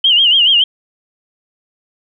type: tone with vibrato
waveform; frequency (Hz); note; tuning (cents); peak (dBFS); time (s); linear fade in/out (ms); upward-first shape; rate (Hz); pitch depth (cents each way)
sine; 3018; F#7; +34; -7; 0.04-0.64; 5; sine; 7; 130
effects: none